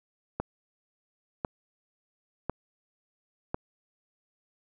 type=click train; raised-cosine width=1 ms; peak=-15 dBFS; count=4; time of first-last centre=0.4-3.545 s; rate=0.954 Hz; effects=none

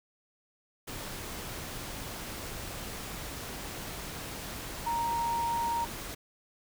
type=tone in noise; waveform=sine; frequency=933 Hz; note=A#5; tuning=1 cent sharp; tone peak=-28 dBFS; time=4.86-5.85 s; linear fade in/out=10 ms; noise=pink; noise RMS=-40 dBFS; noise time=0.87-6.15 s; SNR=+9 dB; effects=none

